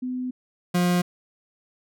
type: tone pair in turn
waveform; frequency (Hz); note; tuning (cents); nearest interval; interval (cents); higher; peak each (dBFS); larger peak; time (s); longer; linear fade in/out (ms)
sine / 40% pulse; 252.7 / 177.45; B3 / F3; +40 / +28; tritone; 612; first; -26 / -18; second; 0.02-0.31 / 0.74-1.02; first; 10
effects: none